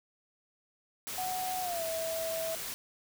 white noise, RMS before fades -39 dBFS, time 1.07-2.74 s, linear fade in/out 0 ms
sine tone with pitch glide, 740 to 651.7 Hz, F#5 to E5, 0 to -20 cents, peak -33 dBFS, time 1.18-2.55 s, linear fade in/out 2 ms, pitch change -220 cents, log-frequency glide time 1.61-1.84 s
effects none

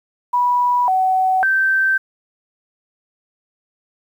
sine tone with pitch steps, 979 / 752 / 1556 Hz, B5 / F#5 / G6, -15 / +28 / -13 cents, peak -13 dBFS, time 0.33-1.98 s, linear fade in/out 10 ms, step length 550 ms, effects 8-bit

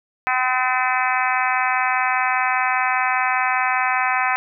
harmonic tone, 255 Hz, C4, 44 cents flat, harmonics 3 / 4 / 5 / 6 / 7 / 8 / 9 / 10, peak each -23 / -24 / -25 / -26 / -26 / -27 / -28 / -28 dBFS, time 0.27-4.36 s, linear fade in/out 0 ms, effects none

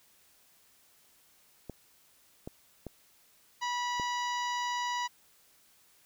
clicks, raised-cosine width 2 ms, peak -26 dBFS, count 4, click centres 1.697 / 2.475 / 2.867 / 3.998 s
harmonic tone, 975 Hz, B5, 23 cents flat, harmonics 1 / 2 / 3 / 4 / 5 / 6 / 7, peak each -32 / -38 / -42 / -44 / -46 / -48 / -49 dBFS, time 3.61-5.08 s, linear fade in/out 20 ms
effects white hiss -64 dBFS RMS until 6.05 s

